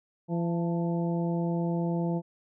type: harmonic tone with a mistuned harmonic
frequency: 169.7 Hz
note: F3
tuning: 49 cents flat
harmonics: 1 / 2 / 3 / 4 / 5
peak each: -27 / -33 / -37 / -39 / -41 dBFS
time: 0.28-2.22 s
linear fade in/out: 50 ms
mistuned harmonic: 5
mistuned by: +58 cents
effects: none